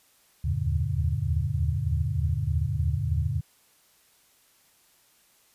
sine tone cluster, 77.5 / 80.8 / 93.5 / 115.1 / 143.1 Hz, D#2 / E2 / F#2 / A#2 / D3, -6 / -34 / +19 / -22 / -45 cents, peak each -30 dBFS, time 0.44-3.41 s, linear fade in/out 10 ms, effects white hiss -62 dBFS RMS until 5.54 s + resampled to 32000 Hz

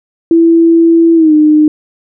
sine tone with pitch glide, 332.2 to 304.6 Hz, E4 to D#4, +13 to -37 cents, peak -3 dBFS, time 0.31-1.68 s, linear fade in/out 2 ms, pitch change -150 cents, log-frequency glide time 1.15-1.33 s, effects none

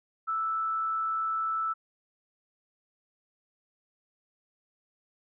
sine tone with frequency modulation, 1318.5 Hz, E6, in tune, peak -27 dBFS, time 0.27-1.74 s, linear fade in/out 20 ms, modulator 131 Hz, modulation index 0.24, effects none

